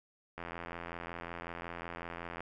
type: click train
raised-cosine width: 0.5 ms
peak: -26 dBFS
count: 174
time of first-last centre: 0.38-2.406 s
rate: 85.4 Hz
effects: none